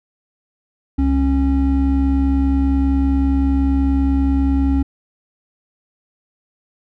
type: tone pair together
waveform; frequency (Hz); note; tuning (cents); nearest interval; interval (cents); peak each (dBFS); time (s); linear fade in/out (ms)
triangle; 67.7 / 273.4; C#2 / C#4; -40 / -24; 2 octaves; 2416; -14; 0.98-4.83; 10
effects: none